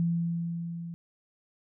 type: tone with level ramp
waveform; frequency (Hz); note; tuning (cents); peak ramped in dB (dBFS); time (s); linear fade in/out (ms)
sine; 169.1; E3; +44; -23 to -36; 0-0.94; 0
effects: none